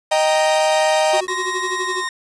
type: chord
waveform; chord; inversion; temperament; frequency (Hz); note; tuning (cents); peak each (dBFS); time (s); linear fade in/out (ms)
45% pulse; Eb major; none; equal; 622.3 / 784 / 932.3; Eb5 / G5 / Bb5; 0 / 0 / 0; -16 / -20 / -22; 0.11-1.21; 10
type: tone with tremolo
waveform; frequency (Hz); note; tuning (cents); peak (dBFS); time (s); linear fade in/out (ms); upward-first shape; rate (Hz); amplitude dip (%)
square; 369.6; F#4; -2; -23; 1.13-2.04; 5; sine; 12; 90
type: tone with pitch glide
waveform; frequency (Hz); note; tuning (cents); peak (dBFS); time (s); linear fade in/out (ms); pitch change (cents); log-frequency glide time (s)
sawtooth; 1873 to 1851.5; A#6 to A#6; +8 to -12; -20; 1.28-2.09; 2; -20; 1.81-1.97
type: tone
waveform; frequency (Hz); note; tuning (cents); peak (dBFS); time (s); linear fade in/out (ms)
sine; 1037; C6; -16; -24; 1.28-2.08; 5
effects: resampled to 22050 Hz + 7-bit